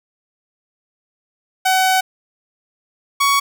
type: tone pair in turn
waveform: sawtooth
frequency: 753 / 1119.8 Hz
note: F#5 / C#6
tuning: +30 / +17 cents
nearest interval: perfect fifth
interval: 687 cents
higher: second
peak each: -9 dBFS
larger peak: neither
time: 1.65-2.01 / 3.2-3.4 s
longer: first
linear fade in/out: 10 ms
effects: none